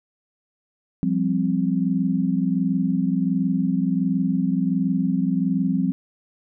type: chord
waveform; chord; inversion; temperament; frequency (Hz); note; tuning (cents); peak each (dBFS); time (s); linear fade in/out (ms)
sine; F suspended second; none; equal; 174.61 / 196 / 261.6; F3 / G3 / C4; 0 / 0 / 0; -23; 1.03-5.92; 0
effects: none